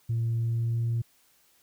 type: tone with pitch glide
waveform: sine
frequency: 115.3 to 116.51 Hz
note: A#2 to A#2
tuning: -19 to 0 cents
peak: -23 dBFS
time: 0.09-1.02 s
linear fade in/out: 10 ms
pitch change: +19 cents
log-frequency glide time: 0.38-0.89 s
effects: tanh soft clip ceiling -22 dBFS + white hiss -64 dBFS RMS until 1.62 s